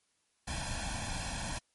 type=noise with comb filter; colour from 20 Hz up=pink; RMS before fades=-37 dBFS; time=0.47-1.59 s; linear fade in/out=10 ms; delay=1.2 ms; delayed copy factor=+0.85; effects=white hiss -75 dBFS RMS until 1.74 s + MP3 48 kbps